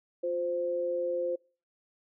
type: tone pair together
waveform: sine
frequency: 353.1 / 520.7 Hz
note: F4 / C5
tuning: +19 / -8 cents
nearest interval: perfect fifth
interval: 673 cents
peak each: -35 / -29 dBFS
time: 0.23-1.36 s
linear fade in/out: 10 ms
effects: noise-tail reverb RT60 0.4 s tail -26 dB re dry